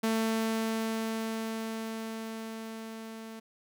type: tone with level ramp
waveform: sawtooth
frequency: 223.1 Hz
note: A3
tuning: 24 cents sharp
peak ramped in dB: -22 to -38 dBFS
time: 0.03-3.4 s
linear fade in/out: 10 ms
effects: none